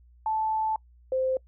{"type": "tone pair in turn", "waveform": "sine", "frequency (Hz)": [875, 520.8], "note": ["A5", "C5"], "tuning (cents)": [-10, -8], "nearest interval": "major sixth", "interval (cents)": 898, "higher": "first", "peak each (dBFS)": [-24, -23], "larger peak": "second", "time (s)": [[0.26, 0.76], [1.12, 1.37]], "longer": "first", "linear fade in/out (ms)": 2, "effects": ["noise-tail reverb RT60 0.1 s tail -25 dB re dry", "added 60 Hz sine -53 dBFS peak until 1.47 s"]}